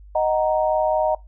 sine chord, D# minor, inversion none, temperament just, 622.3 / 746.7 / 933.4 Hz, D#5 / F#5 / A#5, 0 / +16 / +2 cents, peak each -19 / -23 / -24 dBFS, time 0.15-1.15 s, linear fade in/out 5 ms, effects noise-tail reverb RT60 0.2 s tail -21 dB re dry + added 50 Hz sine -41 dBFS peak until 1.27 s

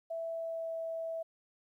sine tone with pitch glide, 660 to 655.4 Hz, E5 to E5, +2 to -10 cents, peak -35 dBFS, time 0.1-1.23 s, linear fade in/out 10 ms, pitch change -12 cents, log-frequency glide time 0.3-0.73 s, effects 12-bit

